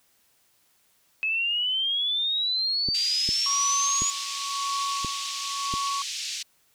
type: exponential sweep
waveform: sine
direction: up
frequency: 2572 to 6890 Hz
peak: -23 dBFS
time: 1.23-4.1 s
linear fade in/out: 0 ms
type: clicks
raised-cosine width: 3 ms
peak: -20 dBFS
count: 5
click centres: 2.887 / 3.29 / 4.02 / 5.047 / 5.739 s
type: band-pass noise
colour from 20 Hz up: white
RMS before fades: -33 dBFS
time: 2.94-6.43 s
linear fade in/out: 10 ms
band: 2600 to 6400 Hz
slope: 24 dB/octave
type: tone with tremolo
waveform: sine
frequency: 1116 Hz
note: C#6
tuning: 11 cents sharp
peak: -26 dBFS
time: 3.46-6.02 s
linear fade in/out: 2 ms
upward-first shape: sine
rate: 0.94 Hz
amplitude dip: 75%
effects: white hiss -65 dBFS RMS until 6.74 s